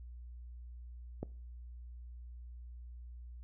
click, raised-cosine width 2 ms, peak -24 dBFS, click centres 1.23 s, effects noise-tail reverb RT60 0.4 s tail -22 dB re dry + added 60 Hz sine -46 dBFS peak until 3.43 s

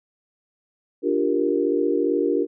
sine chord, G minor seventh, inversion second, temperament equal, 293.7 / 349.2 / 392 / 466.2 Hz, D4 / F4 / G4 / Bb4, 0 / 0 / 0 / 0 cents, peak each -24 dBFS, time 1.02-2.47 s, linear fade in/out 50 ms, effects none

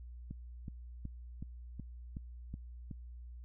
click train, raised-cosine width 5 ms, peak -30 dBFS, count 8, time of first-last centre 0.31-2.912 s, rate 2.69 Hz, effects added 60 Hz sine -46 dBFS peak until 3.44 s

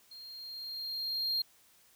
triangle tone with level ramp, 4213 Hz, C8, 11 cents sharp, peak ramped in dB -46 to -27 dBFS, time 0.11-1.42 s, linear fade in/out 5 ms, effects white hiss -64 dBFS RMS until 1.95 s

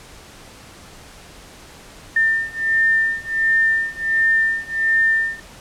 sine beating tone pair, 1800 / 1801.4 Hz, A6 / A6, +39 / +40 cents, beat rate 1.4 Hz, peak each -19 / -18 dBFS, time 2.16-5.4 s, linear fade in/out 5 ms, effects pink hiss -42 dBFS RMS until 5.6 s + low-pass 10000 Hz 12 dB/octave

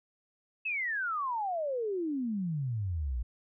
sine exponential sweep, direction down, 2661 to 55.4 Hz, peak -30 dBFS, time 0.65-3.23 s, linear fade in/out 10 ms, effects none

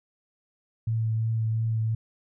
sine tone with vibrato, 111.9 Hz, A2, 30 cents sharp, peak -23 dBFS, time 0.87-1.95 s, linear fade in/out 5 ms, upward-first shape triangle, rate 2.9 Hz, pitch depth 19 cents each way, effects none

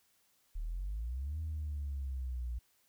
sine exponential two-way sweep, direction up then down, 36.3 to 80.2 to 58.4 Hz, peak -34 dBFS, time 0.55-2.59 s, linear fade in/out 10 ms, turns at 1.4 s, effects tanh soft clip ceiling -32 dBFS + white hiss -72 dBFS RMS until 2.88 s

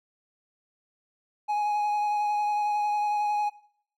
triangle tone with vibrato, 834 Hz, G#5, 7 cents sharp, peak -22 dBFS, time 1.48-3.5 s, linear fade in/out 20 ms, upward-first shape sine, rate 11 Hz, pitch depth 13 cents each way, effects noise-tail reverb RT60 0.6 s tail -19 dB re dry

